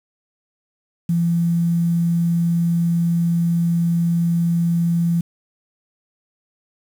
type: tone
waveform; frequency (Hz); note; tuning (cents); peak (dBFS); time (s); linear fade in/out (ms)
sine; 169.8; F3; -48; -15; 1.09-5.21; 5
effects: 7-bit